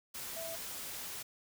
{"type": "tone in noise", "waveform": "sine", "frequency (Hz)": 659.3, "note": "E5", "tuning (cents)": 0, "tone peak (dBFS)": -42, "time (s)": [0.36, 0.56], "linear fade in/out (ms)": 10, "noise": "white", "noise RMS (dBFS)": -43, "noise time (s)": [0.14, 1.23], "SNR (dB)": -2, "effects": []}